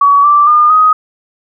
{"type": "tone with pitch steps", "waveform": "sine", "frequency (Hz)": [1132, 1171.2, 1211.8, 1253.9], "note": ["C#6", "D6", "D#6", "D#6"], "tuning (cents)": [36, -5, -46, 13], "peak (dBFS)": -4, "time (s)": [0.01, 0.93], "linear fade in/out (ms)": 5, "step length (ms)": 230, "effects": []}